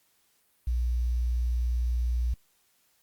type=tone with quantisation; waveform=sine; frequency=60 Hz; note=B1; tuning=49 cents flat; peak=-24 dBFS; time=0.67-2.34 s; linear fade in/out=5 ms; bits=9; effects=white hiss -68 dBFS RMS until 3.02 s + Opus 48 kbps